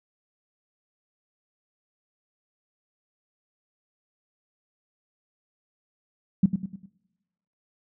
sine tone with echo, 190 Hz, F#3, 46 cents sharp, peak -13 dBFS, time 6.43-6.46 s, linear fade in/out 5 ms, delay 100 ms, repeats 4, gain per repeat -7 dB, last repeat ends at 6.86 s, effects noise-tail reverb RT60 1.0 s tail -20 dB re dry

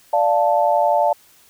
sine chord, D minor, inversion none, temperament equal, 587.3 / 698.5 / 880 Hz, D5 / F5 / A5, 0 / 0 / 0 cents, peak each -18 dBFS, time 0.13-1.13 s, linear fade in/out 5 ms, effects white hiss -52 dBFS RMS until 1.49 s

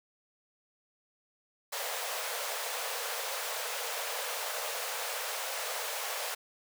pink high-pass noise, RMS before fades -36 dBFS, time 1.72-6.35 s, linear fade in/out 10 ms, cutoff 450 Hz, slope 96 dB/octave, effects none

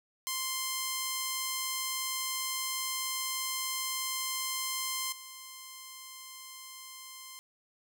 5% pulse tone with level steps, 1046.5 Hz, C6, in tune, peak -20 / -33 dBFS, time 0.27-7.39 s, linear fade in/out 0 ms, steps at 5.12 s, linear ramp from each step 5 ms, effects none

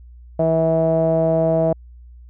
sawtooth tone with low-pass filter, 162.2 Hz, E3, 28 cents flat, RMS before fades -17 dBFS, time 0.39-1.73 s, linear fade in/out 5 ms, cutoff 630 Hz, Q 8.1, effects added 60 Hz sine -39 dBFS peak until 2.29 s

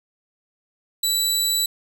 20% pulse tone, 3951 Hz, B7, in tune, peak -13 dBFS, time 1.03-1.66 s, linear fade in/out 5 ms, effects none

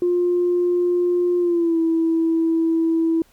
sine tone with pitch glide, 353.3 to 327.7 Hz, F4 to E4, +20 to -10 cents, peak -15 dBFS, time 0.02-3.22 s, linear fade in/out 2 ms, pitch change -130 cents, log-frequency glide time 1.39-1.79 s, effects tanh soft clip ceiling -11 dBFS + pink hiss -57 dBFS RMS until 3.32 s

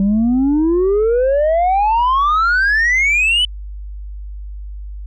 sine exponential sweep, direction up, 191.1 to 3038 Hz, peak -9 dBFS, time 0-3.45 s, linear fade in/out 2 ms, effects tanh soft clip ceiling -10 dBFS + added 50 Hz sine -26 dBFS peak until 5.06 s

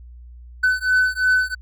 triangle beating tone pair, 1506 / 1508.9 Hz, F#6 / F#6, +30 / +34 cents, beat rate 2.9 Hz, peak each -17 dBFS, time 0.63-1.55 s, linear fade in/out 10 ms, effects added 60 Hz sine -38 dBFS peak until 1.61 s

